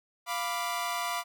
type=chord; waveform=sawtooth; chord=B diminished; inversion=second; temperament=equal; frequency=698.5 / 987.8 / 1174.7 Hz; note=F5 / B5 / D6; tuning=0 / 0 / 0 cents; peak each=-31 dBFS; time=0.26-1.24 s; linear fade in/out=50 ms; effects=none